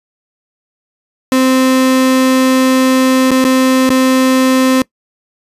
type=tone with dropouts; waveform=35% pulse; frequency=260 Hz; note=C4; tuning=11 cents flat; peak=-6 dBFS; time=1.32-4.82 s; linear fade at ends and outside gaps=1 ms; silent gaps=3.308-3.315 / 3.442-3.449 / 3.893-3.902 s; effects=noise-tail reverb RT60 0.1 s tail -22 dB re dry + resampled to 32000 Hz